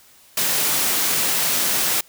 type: high-pass noise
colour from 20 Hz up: white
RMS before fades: -20 dBFS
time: 0.37-2.01 s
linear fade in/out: 5 ms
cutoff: 120 Hz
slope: 24 dB/octave
effects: white hiss -51 dBFS RMS until 2.08 s